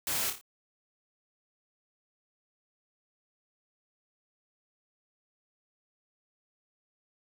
white noise with echo, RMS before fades -32 dBFS, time 0.07-0.3 s, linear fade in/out 2 ms, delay 28 ms, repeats 4, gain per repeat -6 dB, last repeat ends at 0.412 s, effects none

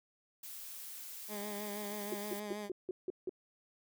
blue noise, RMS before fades -47 dBFS, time 0.43-2.4 s, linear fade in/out 5 ms
15% pulse tone with vibrato, 206.7 Hz, G#3, 8 cents flat, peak -34 dBFS, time 1.28-2.7 s, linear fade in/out 50 ms, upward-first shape sine, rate 6.3 Hz, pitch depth 36 cents each way
sine tone bursts, 368.6 Hz, F#4, 7 cents flat, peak -34 dBFS, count 7, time 2.12-3.294 s, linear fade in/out 2 ms, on 22 ms, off 170 ms
effects none

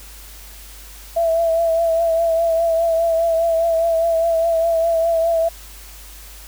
sine tone with vibrato, 663 Hz, E5, 10 cents sharp, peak -14 dBFS, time 1.16-5.49 s, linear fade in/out 10 ms, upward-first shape triangle, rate 4.9 Hz, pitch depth 38 cents each way, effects added 50 Hz sine -39 dBFS peak until 6.47 s + white hiss -41 dBFS RMS until 6.47 s

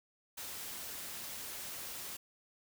white noise, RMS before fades -44 dBFS, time 0.37-2.17 s, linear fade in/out 10 ms, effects none

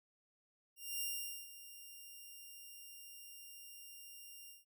5% pulse tone with ADSR envelope, 2794 Hz, F7, in tune, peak -28 dBFS, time 0.76-4.65 s, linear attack 250 ms, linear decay 460 ms, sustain -15 dB, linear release 160 ms, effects none

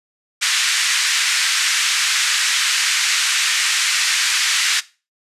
pink band-pass noise, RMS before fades -18 dBFS, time 0.41-4.81 s, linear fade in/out 20 ms, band 1600 to 8400 Hz, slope 24 dB/octave, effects noise-tail reverb RT60 0.3 s tail -18 dB re dry + resampled to 32000 Hz

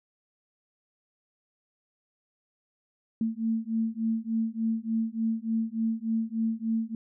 sine beating tone pair, 223 / 226.4 Hz, A3 / A3, +23 / +50 cents, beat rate 3.4 Hz, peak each -29 / -29 dBFS, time 3.21-6.95 s, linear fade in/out 2 ms, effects none

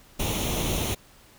pink noise with comb filter, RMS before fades -27 dBFS, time 0.19-0.95 s, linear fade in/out 10 ms, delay 0.31 ms, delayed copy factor +0.65, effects pink hiss -54 dBFS RMS until 1.38 s

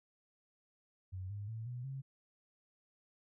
sine tone with pitch steps, 93.2 / 102.22 / 112.12 / 122.98 / 134.89 Hz, F#2 / G#2 / A2 / B2 / C#3, +13 / -27 / +33 / -7 / -47 cents, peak -40 dBFS, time 1.12-2.02 s, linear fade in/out 20 ms, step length 180 ms, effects none

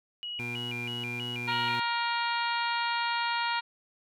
sine tone with vibrato, 2637 Hz, E7, in tune, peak -34 dBFS, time 0.23-1.75 s, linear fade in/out 0 ms, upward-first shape square, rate 3.1 Hz, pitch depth 170 cents each way
20% pulse tone with pitch glide, 120 to 120.9 Hz, B2 to B2, -49 to -36 cents, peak -32 dBFS, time 0.39-1.8 s, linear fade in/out 5 ms, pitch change +13 cents, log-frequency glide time 0.66-1.52 s
harmonic tone, 470 Hz, A#4, 14 cents sharp, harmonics 2 / 3 / 4 / 5 / 6 / 7 / 8 / 9, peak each -30 / -34 / -37 / -38 / -39 / -41 / -42 / -39 dBFS, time 1.47-3.61 s, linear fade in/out 20 ms
effects none

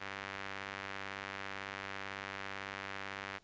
sawtooth tone with band-pass filter, 98 Hz, G2, in tune, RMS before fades -44 dBFS, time 0-3.39 s, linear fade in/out 20 ms, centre 1900 Hz, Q 1.3, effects pink hiss -68 dBFS RMS until 3.43 s + resampled to 16000 Hz

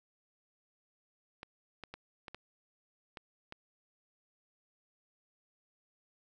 clicks, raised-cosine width 0.3 ms, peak -28 dBFS, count 7, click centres 1.431 / 1.837 / 1.94 / 2.282 / 2.346 / 3.172 / 3.524 s, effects none

